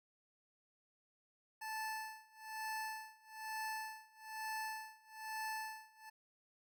25% pulse tone with tremolo, 875 Hz, A5, 10 cents flat, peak -36 dBFS, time 1.61-6.1 s, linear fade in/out 10 ms, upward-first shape sine, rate 1.1 Hz, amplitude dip 95%, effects none

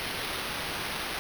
blue noise with sample-and-hold, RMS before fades -34 dBFS, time 0-1.19 s, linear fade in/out 0 ms, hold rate 7350 Hz, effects none

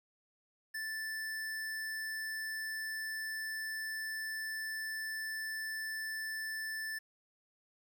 square tone, 1760 Hz, A6, in tune, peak -38 dBFS, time 0.74-6.99 s, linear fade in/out 10 ms, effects 11-bit

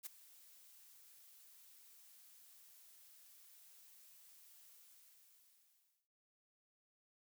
blue noise with ADSR envelope, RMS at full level -44 dBFS, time 0.03-6.09 s, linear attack 32 ms, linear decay 10 ms, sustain -19 dB, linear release 1400 ms, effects none

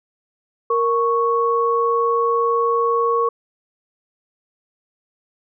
sine tone pair together, 466.1 / 1108 Hz, A#4 / C#6, 0 / -1 cents, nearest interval octave + minor third, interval 1499 cents, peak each -18 dBFS, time 0.7-3.29 s, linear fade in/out 5 ms, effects none

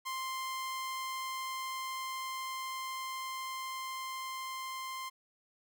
sawtooth tone with level ramp, 1048 Hz, C6, 2 cents sharp, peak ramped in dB -32 to -35 dBFS, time 0.05-5.1 s, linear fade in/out 20 ms, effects none

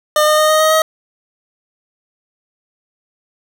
25% pulse tone with pitch steps, 606 / 611.3 / 616.6 / 622 / 627.4 / 632.8 Hz, D#5 / D#5 / D#5 / D#5 / D#5 / D#5, -46 / -31 / -16 / -1 / +14 / +29 cents, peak -6 dBFS, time 0.16-0.82 s, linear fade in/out 2 ms, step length 110 ms, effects none

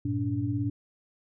sine tone cluster, 100 / 117.7 / 287.9 Hz, G2 / A#2 / D4, +35 / +17 / -34 cents, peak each -32 / -30 / -30 dBFS, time 0.05-0.7 s, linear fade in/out 5 ms, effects none

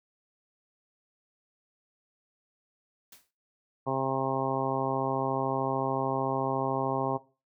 white noise with exponential decay, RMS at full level -47 dBFS, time 3.12-3.31 s, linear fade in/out 5 ms, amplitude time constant 41 ms
harmonic tone, 133.6 Hz, C3, 36 cents sharp, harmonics 1 / 2 / 3 / 4 / 5 / 6 / 7 / 8, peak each -35 / -35 / -35 / -35 / -35 / -35 / -35 / -35 dBFS, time 3.86-7.18 s, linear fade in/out 20 ms
effects noise-tail reverb RT60 0.3 s tail -17 dB re dry

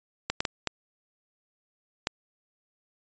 clicks, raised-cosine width 0.2 ms, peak -9 dBFS, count 5, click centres 0.3 / 0.405 / 0.452 / 0.673 / 2.071 s, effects resampled to 16000 Hz

